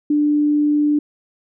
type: tone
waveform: sine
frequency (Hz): 295.9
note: D4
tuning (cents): +13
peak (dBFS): -13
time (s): 0.1-0.99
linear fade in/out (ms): 5
effects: none